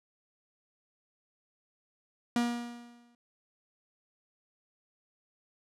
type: tone with exponential decay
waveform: 45% pulse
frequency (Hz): 238.7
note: A#3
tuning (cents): +41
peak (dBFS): -24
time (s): 2.36-3.15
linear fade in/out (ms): 2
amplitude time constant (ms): 170
effects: low-pass 9000 Hz 12 dB/octave